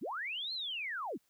sine linear two-way sweep, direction up then down, 141.5 to 4252 to 147.4 Hz, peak -36 dBFS, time 0.01-1.18 s, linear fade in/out 20 ms, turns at 0.53 s, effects white hiss -75 dBFS RMS until 1.29 s

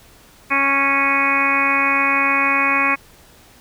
harmonic tone, 276.4 Hz, C#4, 5 cents flat, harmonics 1 / 2 / 3 / 4 / 5 / 6 / 7 / 8 / 9, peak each -26 / -30 / -28 / -20 / -27 / -25 / -25 / -20 / -20 dBFS, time 0.5-2.96 s, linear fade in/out 20 ms, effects pink hiss -48 dBFS RMS until 3.6 s

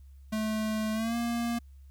square tone with pitch glide, 216.8 to 235.1 Hz, A3 to A#3, -25 to +15 cents, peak -29 dBFS, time 0.32-1.59 s, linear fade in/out 10 ms, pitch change +140 cents, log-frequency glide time 0.93-1.16 s, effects added 68 Hz sine -48 dBFS peak until 1.9 s + white hiss -74 dBFS RMS until 1.9 s

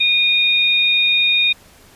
sine tone pair together, 2454 / 3706 Hz, D#7 / A#7, -25 / -11 cents, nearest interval perfect fifth, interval 714 cents, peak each -15 dBFS, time 0-1.53 s, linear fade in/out 10 ms, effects pink hiss -47 dBFS RMS until 1.95 s + resampled to 32000 Hz

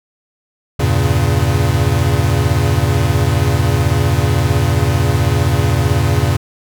square chord, E diminished seventh, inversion none, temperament equal, 82.41 / 98 / 116.54 / 138.59 Hz, E2 / G2 / Bb2 / Db3, 0 / 0 / 0 / 0 cents, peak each -18 dBFS, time 0.79-6.37 s, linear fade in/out 10 ms, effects none

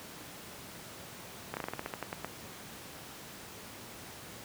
slowing click train, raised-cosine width 0.5 ms, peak -20 dBFS, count 12, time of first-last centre 1.54-2.246 s, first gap 29 ms, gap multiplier 1.15, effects pink hiss -47 dBFS RMS until 4.44 s + high-pass 100 Hz 12 dB/octave

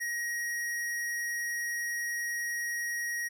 square tone, 1891 Hz, A#6, 24 cents sharp, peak -32 dBFS, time 0-3.29 s, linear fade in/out 20 ms, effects none

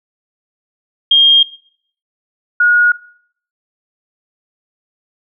sine tone pair in turn, 3223 / 1444.8 Hz, G7 / F#6, +47 / -42 cents, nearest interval octave + major second, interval 1389 cents, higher first, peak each -5 / -7 dBFS, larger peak first, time 1.11-1.43 / 2.6-2.92 s, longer neither, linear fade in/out 5 ms, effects noise-tail reverb RT60 0.6 s tail -20 dB re dry

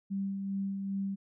sine tone with tremolo, 196 Hz, G3, in tune, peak -30 dBFS, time 0.1-1.16 s, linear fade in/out 20 ms, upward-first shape sine, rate 2.5 Hz, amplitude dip 35%, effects none

